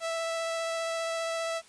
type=tone with vibrato; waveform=sawtooth; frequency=659.3 Hz; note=E5; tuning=in tune; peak=-26 dBFS; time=0-1.62 s; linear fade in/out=50 ms; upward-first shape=triangle; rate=15 Hz; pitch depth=10 cents each way; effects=white hiss -56 dBFS RMS until 1.68 s + resampled to 22050 Hz